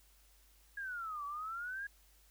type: exponential two-way sweep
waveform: sine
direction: down then up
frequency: 1661.2 to 1133 to 1661.2 Hz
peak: -39 dBFS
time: 0.77-1.87 s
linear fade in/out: 5 ms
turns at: 1.25 s
effects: added 50 Hz sine -65 dBFS peak until 2.3 s + white hiss -68 dBFS RMS until 2.3 s